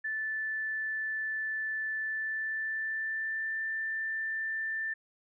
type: tone with pitch glide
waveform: sine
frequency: 1754 to 1777.5 Hz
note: A6 to A6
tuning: -6 to +17 cents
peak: -31 dBFS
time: 0.04-4.94 s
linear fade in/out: 10 ms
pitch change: +23 cents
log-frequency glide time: 1.98-3.6 s
effects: none